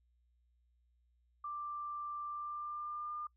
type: tone with pitch glide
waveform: sine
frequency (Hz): 1180 to 1203.4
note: D6 to D6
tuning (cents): +8 to +42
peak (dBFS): -39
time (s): 1.44-3.27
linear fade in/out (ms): 5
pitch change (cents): +34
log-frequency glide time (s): 2.26-3.13
effects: noise-tail reverb RT60 0.1 s tail -24 dB re dry + added 60 Hz sine -70 dBFS peak until 3.36 s